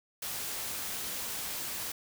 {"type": "noise", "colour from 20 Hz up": "white", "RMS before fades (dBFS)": -37, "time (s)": [0.22, 1.92], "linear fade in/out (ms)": 5, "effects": []}